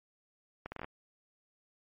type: accelerating click train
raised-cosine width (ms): 0.5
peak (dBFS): -25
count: 7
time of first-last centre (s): 0.66-0.844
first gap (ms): 60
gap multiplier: 0.72
effects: MP3 32 kbps